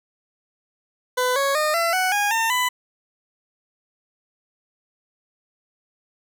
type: tone with pitch steps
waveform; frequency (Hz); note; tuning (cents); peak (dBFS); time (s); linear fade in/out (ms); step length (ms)
20% pulse; 502 / 553.8 / 610.9 / 674 / 743.5 / 820.2 / 904.9 / 998.2; B4 / C#5 / D#5 / E5 / F#5 / G#5 / A5 / B5; +28 / -2 / -32 / +38 / +8 / -22 / +48 / +18; -14; 1.17-2.69; 10; 190
effects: none